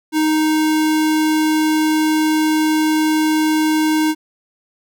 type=tone; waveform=square; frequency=311.1 Hz; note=D#4; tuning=in tune; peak=-14 dBFS; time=0.12-4.15 s; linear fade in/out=50 ms; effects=none